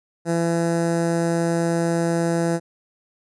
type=tone with notch filter; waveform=15% pulse; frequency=168.1 Hz; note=E3; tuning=34 cents sharp; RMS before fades=-21 dBFS; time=0.25-2.6 s; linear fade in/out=50 ms; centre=3100 Hz; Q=0.53; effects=resampled to 24000 Hz